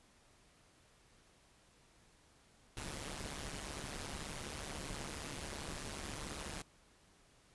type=noise with amplitude modulation; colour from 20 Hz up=pink; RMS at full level=-41 dBFS; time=2.77-6.62 s; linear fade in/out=2 ms; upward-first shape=sine; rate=145 Hz; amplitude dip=85%; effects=pink hiss -67 dBFS RMS until 7.54 s + resampled to 24000 Hz